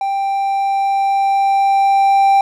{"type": "tone with level ramp", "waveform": "triangle", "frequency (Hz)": 787, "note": "G5", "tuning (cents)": 7, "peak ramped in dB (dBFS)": [-14, -6], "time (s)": [0.01, 2.41], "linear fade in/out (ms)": 2, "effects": []}